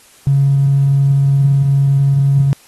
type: tone with tanh clipping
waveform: triangle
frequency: 138.59 Hz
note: C#3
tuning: in tune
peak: -8 dBFS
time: 0.27-2.53 s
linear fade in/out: 0 ms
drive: 2 dB
effects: white hiss -46 dBFS RMS until 2.67 s + AAC 32 kbps